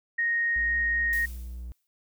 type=tone; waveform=sine; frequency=1864.7 Hz; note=A#6; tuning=in tune; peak=-23 dBFS; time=0.18-1.26 s; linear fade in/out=10 ms
type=tone with vibrato; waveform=triangle; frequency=60.4 Hz; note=B1; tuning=38 cents flat; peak=-33 dBFS; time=0.56-1.72 s; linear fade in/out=0 ms; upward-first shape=triangle; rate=1.5 Hz; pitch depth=9 cents each way
type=noise with exponential decay; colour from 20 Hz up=blue; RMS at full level=-39 dBFS; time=1.13-1.87 s; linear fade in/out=0 ms; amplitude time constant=160 ms
effects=none